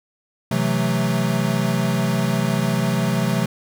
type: chord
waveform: square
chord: F# half-diminished seventh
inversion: second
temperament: equal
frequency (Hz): 130.81 / 164.81 / 185 / 220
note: C3 / E3 / F#3 / A3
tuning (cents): 0 / 0 / 0 / 0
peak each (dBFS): -24 / -25 / -24 / -25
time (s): 0.51-3.46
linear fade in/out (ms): 5
effects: none